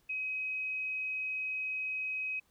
sine tone, 2534 Hz, D#7, 31 cents sharp, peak -33 dBFS, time 0.09-2.4 s, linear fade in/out 10 ms, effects pink hiss -71 dBFS RMS until 2.5 s

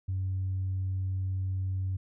sine tone, 94.4 Hz, F#2, 35 cents sharp, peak -27 dBFS, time 0.08-1.97 s, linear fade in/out 10 ms, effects tanh soft clip ceiling -25 dBFS

